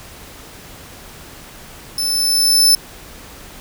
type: tone with level ramp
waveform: sawtooth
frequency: 5274 Hz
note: E8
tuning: in tune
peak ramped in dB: -15 to -5 dBFS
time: 1.98-2.75 s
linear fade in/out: 2 ms
effects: pink hiss -38 dBFS RMS until 3.6 s